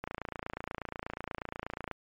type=click train; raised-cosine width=0.5 ms; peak=-21 dBFS; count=54; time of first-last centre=0.04-1.913 s; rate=28.3 Hz; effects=MP3 64 kbps